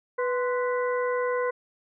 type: harmonic tone with a mistuned harmonic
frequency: 493.9 Hz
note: B4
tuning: in tune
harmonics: 1 / 2 / 3 / 4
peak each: -25 / -31 / -35 / -37 dBFS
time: 0.18-1.51 s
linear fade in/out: 10 ms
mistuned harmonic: 2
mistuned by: +81 cents
effects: none